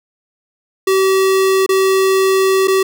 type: tone with dropouts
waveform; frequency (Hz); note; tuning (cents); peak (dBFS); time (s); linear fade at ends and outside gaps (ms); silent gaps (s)
square; 382.9; G4; -41; -11; 0.87-2.83; 5; 1.663-1.69 / 2.674-2.68
effects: none